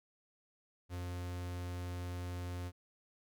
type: tone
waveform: 45% pulse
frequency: 88.9 Hz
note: F2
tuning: 31 cents sharp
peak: -39 dBFS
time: 0.89-2.72 s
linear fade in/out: 50 ms
effects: none